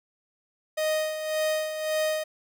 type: tone with tremolo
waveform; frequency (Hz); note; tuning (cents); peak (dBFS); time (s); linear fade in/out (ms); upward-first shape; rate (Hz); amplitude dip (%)
45% pulse; 622; D#5; -1; -23; 0.77-2.24; 10; sine; 1.8; 60
effects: none